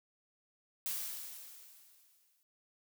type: noise with exponential decay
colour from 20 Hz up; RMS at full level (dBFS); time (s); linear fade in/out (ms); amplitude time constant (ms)
blue; -36; 0.86-2.43; 0; 340
effects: none